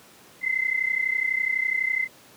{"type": "tone pair together", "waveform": "sine", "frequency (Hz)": [2044, 2076], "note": ["C7", "C7"], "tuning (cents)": [-41, -14], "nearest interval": "unison", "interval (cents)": 27, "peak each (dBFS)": -25, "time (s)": [0.41, 2.08], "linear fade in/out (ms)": 50, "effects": ["pink hiss -51 dBFS RMS until 2.36 s", "high-pass 150 Hz 12 dB/octave"]}